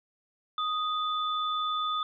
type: tone pair together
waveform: sine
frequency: 1244.5 / 3512 Hz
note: D#6 / A7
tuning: 0 / -4 cents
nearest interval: octave + tritone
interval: 1796 cents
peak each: -28 / -34 dBFS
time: 0.58-2.03 s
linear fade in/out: 2 ms
effects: none